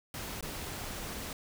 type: noise with dropouts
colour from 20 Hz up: pink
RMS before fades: -40 dBFS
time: 0.14-1.33 s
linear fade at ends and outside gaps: 2 ms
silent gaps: 0.409-0.426 s
effects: none